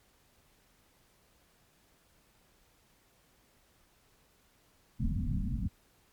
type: low-pass noise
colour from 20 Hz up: pink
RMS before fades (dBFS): -32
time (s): 4.99-5.69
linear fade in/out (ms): 20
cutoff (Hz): 260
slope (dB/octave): 96
effects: pink hiss -67 dBFS RMS until 6.12 s + MP3 96 kbps